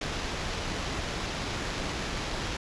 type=noise with sample-and-hold; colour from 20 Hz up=pink; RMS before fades=-33 dBFS; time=0.01-2.57 s; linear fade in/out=5 ms; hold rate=8820 Hz; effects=resampled to 22050 Hz